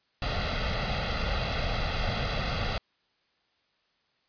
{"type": "noise with comb filter", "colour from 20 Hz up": "pink", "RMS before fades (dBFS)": -29, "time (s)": [0.22, 2.78], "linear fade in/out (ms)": 2, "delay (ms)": 1.5, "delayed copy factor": 0.7, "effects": ["white hiss -71 dBFS RMS until 4.28 s", "resampled to 11025 Hz"]}